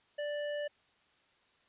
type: tone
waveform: square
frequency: 587.3 Hz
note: D5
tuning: in tune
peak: -35 dBFS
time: 0.18-0.68 s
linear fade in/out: 10 ms
effects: white hiss -69 dBFS RMS until 1.68 s + resampled to 8000 Hz